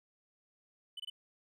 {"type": "tone bursts", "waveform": "triangle", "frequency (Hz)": 3000, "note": "F#7", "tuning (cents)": 23, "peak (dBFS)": -39, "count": 3, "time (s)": [0.97, 1.1], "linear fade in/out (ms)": 5, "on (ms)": 28, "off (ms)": 23, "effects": []}